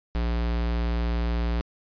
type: tone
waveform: square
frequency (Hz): 58.27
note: A#1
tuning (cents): 0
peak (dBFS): -24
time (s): 0.15-1.61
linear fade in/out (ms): 0
effects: resampled to 11025 Hz